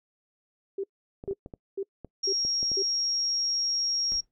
sine tone bursts, 392 Hz, G4, in tune, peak -28 dBFS, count 5, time 0.78-2.825 s, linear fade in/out 5 ms, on 57 ms, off 440 ms
clicks, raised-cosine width 2 ms, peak -27 dBFS, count 9, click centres 1.239 / 1.278 / 1.311 / 1.461 / 1.538 / 2.047 / 2.45 / 2.629 / 2.717 s
sine tone, 5588 Hz, F8, in tune, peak -25 dBFS, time 2.23-4.21 s, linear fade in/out 10 ms
brown noise with exponential decay, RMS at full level -39 dBFS, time 4.12-4.31 s, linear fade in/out 0 ms, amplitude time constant 40 ms
effects noise-tail reverb RT60 0.1 s tail -25 dB re dry

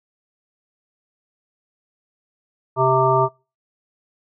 harmonic tone, 130.81 Hz, C3, in tune, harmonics 1 / 3 / 5 / 7 / 9, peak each -22 / -20 / -20 / -19 / -20 dBFS, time 2.76-3.29 s, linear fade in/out 50 ms, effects noise-tail reverb RT60 0.3 s tail -24 dB re dry

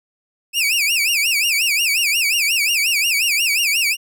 sawtooth tone with vibrato, 2531 Hz, D#7, 29 cents sharp, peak -12 dBFS, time 0.53-3.97 s, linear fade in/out 50 ms, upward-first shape sine, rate 5.6 Hz, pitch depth 210 cents each way, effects none

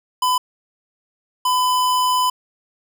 square tone pair in turn, 1005 / 1005 Hz, B5 / B5, +30 / +30 cents, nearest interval unison, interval 0 cents, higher neither, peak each -16 dBFS, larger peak neither, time 0.22-0.38 / 1.45-2.3 s, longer second, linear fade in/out 5 ms, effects none

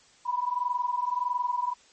sine tone pair together, 975 / 996.6 Hz, B5 / B5, -23 / +15 cents, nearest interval unison, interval 38 cents, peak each -28 / -29 dBFS, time 0.25-1.74 s, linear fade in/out 20 ms, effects white hiss -58 dBFS RMS until 1.92 s + MP3 32 kbps

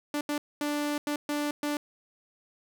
sawtooth tone bursts at uneven times, 293.7 Hz, D4, in tune, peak -24 dBFS, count 6, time 0.14-0.21 / 0.29-0.38 / 0.61-0.98 / 1.07-1.16 / 1.29-1.51 / 1.63-1.77 s, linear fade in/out 2 ms, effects none

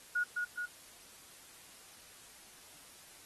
sine tone with echo, 1448 Hz, F#6, 38 cents flat, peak -29 dBFS, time 0.15-0.24 s, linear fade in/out 10 ms, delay 210 ms, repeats 2, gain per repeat -3 dB, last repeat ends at 0.66 s, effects white hiss -56 dBFS RMS until 3.25 s + AAC 32 kbps

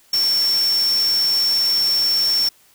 sine tone in noise, 5440 Hz, F8, 46 cents flat, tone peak -15 dBFS, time 0.13-2.49 s, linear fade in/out 5 ms, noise white, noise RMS -30 dBFS, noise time 0.13-2.49 s, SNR +12 dB, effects white hiss -54 dBFS RMS until 2.74 s

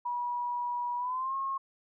sine tone with pitch glide, 969 to 1081.4 Hz, B5 to C#6, -33 to -43 cents, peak -30 dBFS, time 0.05-1.58 s, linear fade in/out 10 ms, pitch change +190 cents, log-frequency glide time 0.97-1.35 s, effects none

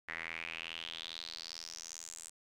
sawtooth tone with band-pass filter sweep, 82.41 Hz, E2, in tune, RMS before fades -45 dBFS, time 0.08-2.3 s, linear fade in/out 10 ms, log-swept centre 1900 to 8100 Hz, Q 5.2, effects none

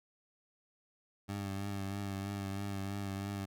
20% pulse tone with vibrato, 99 Hz, G2, 18 cents sharp, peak -32 dBFS, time 1.28-3.46 s, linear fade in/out 20 ms, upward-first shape triangle, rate 3.1 Hz, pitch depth 42 cents each way, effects none

